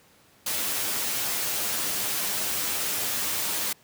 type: noise with comb filter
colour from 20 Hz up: white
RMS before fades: -28 dBFS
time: 0.46-3.73 s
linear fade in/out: 5 ms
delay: 9.8 ms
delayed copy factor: +0.5
effects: pink hiss -58 dBFS RMS until 3.83 s + high-pass 100 Hz 12 dB/octave